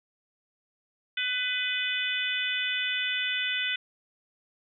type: harmonic tone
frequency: 500 Hz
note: B4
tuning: 21 cents sharp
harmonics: 3 / 4 / 5 / 6 / 7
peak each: -33 / -33 / -33 / -33 / -33 dBFS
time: 1.17-3.76 s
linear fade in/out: 5 ms
effects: none